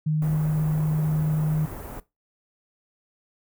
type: tone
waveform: sine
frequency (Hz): 154.3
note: D#3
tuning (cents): -14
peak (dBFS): -20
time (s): 0.06-1.66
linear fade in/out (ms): 10
type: band-stop noise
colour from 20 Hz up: pink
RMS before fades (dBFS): -37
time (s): 0.22-2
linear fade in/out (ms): 2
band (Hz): 1100 to 16000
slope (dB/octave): 12
effects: noise-tail reverb RT60 0.2 s tail -18 dB re dry